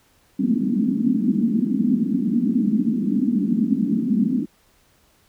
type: band-pass noise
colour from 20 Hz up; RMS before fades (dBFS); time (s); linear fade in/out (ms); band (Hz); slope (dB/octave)
white; -20; 0.39-4.46; 10; 200 to 260; 48
effects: pink hiss -59 dBFS RMS until 5.28 s